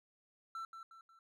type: tone with echo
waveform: triangle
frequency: 1338 Hz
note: E6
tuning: 25 cents sharp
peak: -39 dBFS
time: 0.55-0.65 s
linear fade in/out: 2 ms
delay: 180 ms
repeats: 3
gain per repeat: -7 dB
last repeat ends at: 1.19 s
effects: none